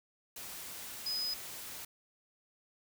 sine tone in noise, 5020 Hz, D#8, 15 cents sharp, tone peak -33 dBFS, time 1.06-1.34 s, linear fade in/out 5 ms, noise white, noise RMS -45 dBFS, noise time 0.36-1.85 s, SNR +9 dB, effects none

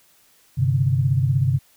sine chord, G suspended fourth, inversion none, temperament just, 98 / 130.67 / 147 Hz, G2 / C3 / D3, 0 / -2 / +2 cents, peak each -23 / -18 / -23 dBFS, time 0.57-1.59 s, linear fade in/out 20 ms, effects white hiss -57 dBFS RMS until 1.76 s

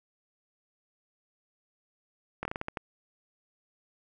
slowing click train, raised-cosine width 0.5 ms, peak -18 dBFS, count 8, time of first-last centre 2.43-2.772 s, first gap 22 ms, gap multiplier 1.26, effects none

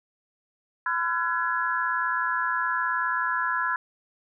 sine tone cluster, 1011 / 1359 / 1478 / 1684 Hz, B5 / F6 / F#6 / G#6, +40 / -48 / -2 / +24 cents, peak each -28 / -29 / -33 / -28 dBFS, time 0.86-3.76 s, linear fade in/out 2 ms, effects none

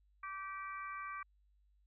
harmonic tone, 387.7 Hz, G4, 19 cents flat, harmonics 3 / 4 / 5 / 6, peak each -43 / -50 / -53 / -51 dBFS, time 0.23-1.23 s, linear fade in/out 5 ms, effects added 50 Hz sine -68 dBFS peak until 1.86 s

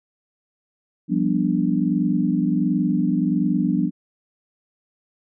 sine chord, G dominant seventh, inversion third, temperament equal with one note detuned, 174.61 / 196 / 244.7 / 293.7 Hz, F3 / G3 / B3 / D4, 0 / 0 / -16 / 0 cents, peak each -23 dBFS, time 1.08-3.91 s, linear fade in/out 50 ms, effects none

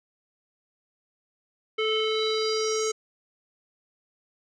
square tone with low-pass filter sweep, 436.7 Hz, A4, 13 cents flat, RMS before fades -26 dBFS, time 1.78-2.92 s, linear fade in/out 10 ms, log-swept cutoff 2700 to 6800 Hz, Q 6.1, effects none

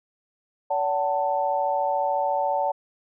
sine tone cluster, 571 / 753 / 887 Hz, D5 / F#5 / A5, -49 / +30 / +14 cents, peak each -26 / -26 / -25 dBFS, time 0.7-2.72 s, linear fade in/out 10 ms, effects none

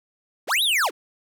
square linear two-way sweep, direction up then down, 174.61 to 3956 to 232.6 Hz, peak -19 dBFS, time 0.47-0.91 s, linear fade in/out 50 ms, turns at 0.63 s, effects none

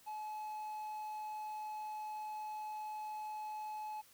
triangle tone, 855 Hz, A5, 50 cents flat, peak -39 dBFS, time 0.06-4.02 s, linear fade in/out 20 ms, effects white hiss -64 dBFS RMS until 4.13 s

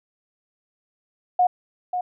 sine tone with echo, 724 Hz, F#5, 38 cents flat, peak -14 dBFS, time 1.39-1.47 s, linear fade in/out 5 ms, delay 540 ms, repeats 1, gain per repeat -8 dB, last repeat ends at 2.01 s, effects none

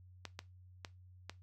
clicks, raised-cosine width 0.2 ms, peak -25 dBFS, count 4, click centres 0.253 / 0.391 / 0.848 / 1.296 s, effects noise-tail reverb RT60 0.2 s tail -18 dB re dry + added 91 Hz sine -56 dBFS peak until 1.42 s

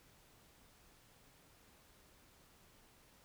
silence, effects pink hiss -66 dBFS RMS until 3.24 s

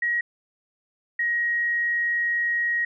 sine tone pair in turn, 1899 / 1889.6 Hz, A#6 / A#6, +32 / +23 cents, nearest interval unison, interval 9 cents, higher first, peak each -21 dBFS, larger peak neither, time 0.02-0.21 / 1.19-2.85 s, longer second, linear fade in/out 5 ms, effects none

